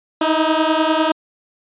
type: beating tone pair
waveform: 15% pulse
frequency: 311.1 / 321.1 Hz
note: D#4 / E4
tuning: 0 / -45 cents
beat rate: 10 Hz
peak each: -11 dBFS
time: 0.21-1.12 s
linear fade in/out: 5 ms
effects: resampled to 8000 Hz